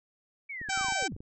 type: linear sweep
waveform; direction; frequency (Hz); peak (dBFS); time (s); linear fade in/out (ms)
sine; down; 2300 to 41.8; -36; 0.49-1.16; 10
type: clicks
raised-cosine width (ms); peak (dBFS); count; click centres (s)
3; -32; 11; 0.615 / 0.688 / 0.775 / 0.811 / 0.846 / 0.885 / 0.923 / 1.025 / 1.122 / 1.164 / 1.205
type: harmonic tone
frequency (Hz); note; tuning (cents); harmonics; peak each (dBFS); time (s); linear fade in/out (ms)
773; G5; -24; 1 / 2 / 3 / 4 / 5 / 6 / 7 / 8 / 9 / 10; -33 / -33 / -35 / -40 / -43 / -43 / -41 / -41 / -42 / -40; 0.69-1.08; 10
effects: none